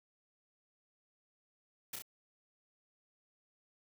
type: noise with echo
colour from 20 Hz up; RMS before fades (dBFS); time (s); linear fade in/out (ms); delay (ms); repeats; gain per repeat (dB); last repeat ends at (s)
white; -41; 1.93-1.96; 5; 31; 2; -3; 2.022
effects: none